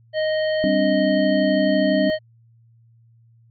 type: harmonic tone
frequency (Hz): 622.3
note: D#5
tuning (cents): 0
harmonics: 1 / 3 / 5 / 7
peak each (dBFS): -19 / -29 / -33 / -36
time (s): 0.13-2.19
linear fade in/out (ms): 50
type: chord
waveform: sine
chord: G suspended fourth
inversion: none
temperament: equal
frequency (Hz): 196 / 261.6 / 293.7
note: G3 / C4 / D4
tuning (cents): 0 / 0 / 0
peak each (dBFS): -22 / -23 / -22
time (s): 0.64-2.1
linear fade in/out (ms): 0
effects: added 115 Hz sine -51 dBFS peak until 3.5 s